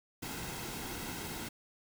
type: noise with comb filter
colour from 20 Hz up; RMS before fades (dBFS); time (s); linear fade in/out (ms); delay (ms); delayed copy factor
pink; -41; 0.22-1.49; 10; 1.7; -0.5
effects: none